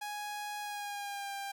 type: tone with pitch glide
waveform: sawtooth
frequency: 831 to 795.3 Hz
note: G#5 to G5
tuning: +1 to +25 cents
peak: -34 dBFS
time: 0.01-1.52 s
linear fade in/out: 10 ms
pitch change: -76 cents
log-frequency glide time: 0.6-1.34 s
effects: none